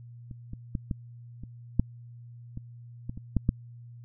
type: clicks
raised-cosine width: 5 ms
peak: -29 / -25 / -17 / -17 / -27 / -9 / -25 / -22 / -26 / -11 / -10 dBFS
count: 11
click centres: 0.312 / 0.534 / 0.752 / 0.912 / 1.436 / 1.796 / 2.574 / 3.095 / 3.175 / 3.367 / 3.491 s
effects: added 119 Hz sine -44 dBFS peak until 4.04 s